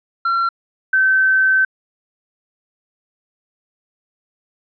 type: tone pair in turn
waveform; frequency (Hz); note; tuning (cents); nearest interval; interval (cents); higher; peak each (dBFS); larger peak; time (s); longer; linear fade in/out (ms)
triangle / sine; 1364 / 1539; F6 / G6; -41 / -32; major second; 209; second; -13 / -11; second; 0.25-0.49 / 0.93-1.65; second; 5
effects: resampled to 11025 Hz